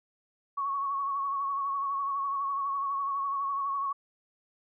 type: tone with vibrato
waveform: sine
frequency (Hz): 1108.7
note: C#6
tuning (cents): 0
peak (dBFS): -28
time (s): 0.57-3.93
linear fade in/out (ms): 10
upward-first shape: sine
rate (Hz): 12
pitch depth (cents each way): 37
effects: none